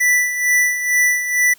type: tone with tremolo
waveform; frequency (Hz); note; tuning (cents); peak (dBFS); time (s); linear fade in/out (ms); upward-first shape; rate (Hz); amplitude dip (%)
square; 1975.5; B6; 0; -12; 0-1.54; 10; sine; 2.2; 65
effects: white hiss -50 dBFS RMS until 1.58 s